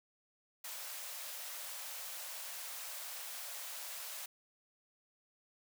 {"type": "high-pass noise", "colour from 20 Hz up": "white", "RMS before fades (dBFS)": -45, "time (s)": [0.64, 4.26], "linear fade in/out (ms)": 5, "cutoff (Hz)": 500, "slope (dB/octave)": 96, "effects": []}